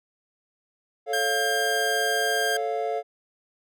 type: chord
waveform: triangle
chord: A augmented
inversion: none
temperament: equal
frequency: 440 / 554.4 / 698.5 Hz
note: A4 / C#5 / E#5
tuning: 0 / 0 / 0 cents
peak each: -27 / -30 / -26 dBFS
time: 1.06-3.03 s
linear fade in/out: 50 ms
type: tone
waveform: sawtooth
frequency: 1600 Hz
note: G6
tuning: 35 cents sharp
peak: -21 dBFS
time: 1.13-2.57 s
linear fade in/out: 5 ms
effects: none